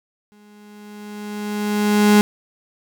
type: tone with exponential growth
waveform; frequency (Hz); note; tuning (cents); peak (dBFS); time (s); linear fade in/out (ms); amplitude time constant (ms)
35% pulse; 208.2; G#3; +5; -7; 0.32-2.21; 0; 410
effects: none